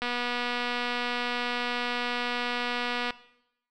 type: click train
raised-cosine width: 0.3 ms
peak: -15 dBFS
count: 751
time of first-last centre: 0.02-3.106 s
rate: 243 Hz
effects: noise-tail reverb RT60 0.8 s tail -18 dB re dry